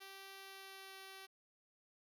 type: tone with pitch glide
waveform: 5% pulse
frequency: 389.2 to 385.4 Hz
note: G4 to G4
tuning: -12 to -29 cents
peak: -40 dBFS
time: 0-1.27 s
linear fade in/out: 20 ms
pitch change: -17 cents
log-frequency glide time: 0.32-1.01 s
effects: none